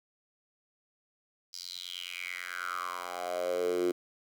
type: tone with high-pass filter sweep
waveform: 10% pulse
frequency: 89.2 Hz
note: F2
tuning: 37 cents sharp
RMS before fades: -35 dBFS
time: 1.53-3.92 s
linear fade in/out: 10 ms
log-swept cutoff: 5100 to 330 Hz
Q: 6.2
effects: none